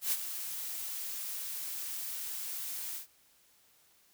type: noise with ADSR envelope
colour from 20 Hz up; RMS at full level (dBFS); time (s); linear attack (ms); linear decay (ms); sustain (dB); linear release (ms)
blue; -29; 0.01-3.07; 110; 40; -10; 120
effects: white hiss -66 dBFS RMS until 4.13 s